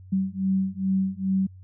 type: beating tone pair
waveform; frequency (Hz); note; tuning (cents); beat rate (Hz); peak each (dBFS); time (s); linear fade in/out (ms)
sine; 190 / 192.4; F#3 / G3; +46 / -32; 2.4; -25; 0.12-1.47; 10
effects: added 93 Hz sine -43 dBFS peak until 1.63 s